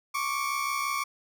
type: tone pair together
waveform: 30% pulse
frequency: 1099 / 1164.9 Hz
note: C#6 / D6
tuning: -15 / -14 cents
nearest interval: minor second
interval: 101 cents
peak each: -28 dBFS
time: 0.14-1.04 s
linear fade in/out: 10 ms
effects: none